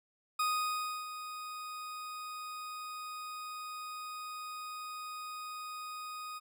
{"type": "tone with ADSR envelope", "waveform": "40% pulse", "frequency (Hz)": 1244.5, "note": "D#6", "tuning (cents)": 0, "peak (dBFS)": -28, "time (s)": [0.39, 6.4], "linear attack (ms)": 7, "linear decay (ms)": 660, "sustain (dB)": -12, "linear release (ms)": 27, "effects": []}